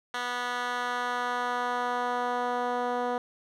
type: tone with band-pass filter sweep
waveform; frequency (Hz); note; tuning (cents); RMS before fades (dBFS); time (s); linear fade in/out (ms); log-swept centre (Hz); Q
10% pulse; 245.2; B3; -12; -30; 0.14-3.18; 2; 2100 to 560; 0.91
effects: none